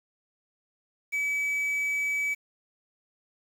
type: tone with quantisation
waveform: triangle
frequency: 2288 Hz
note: D7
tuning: 46 cents flat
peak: -24 dBFS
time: 1.12-2.35 s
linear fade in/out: 20 ms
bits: 8
effects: none